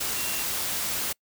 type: tone in noise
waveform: sine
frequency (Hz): 2753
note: F7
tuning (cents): -25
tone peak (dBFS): -37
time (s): 0.16-0.43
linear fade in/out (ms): 10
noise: white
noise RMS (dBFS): -29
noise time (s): 0-1.13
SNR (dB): -11
effects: noise-tail reverb RT60 0.1 s tail -26 dB re dry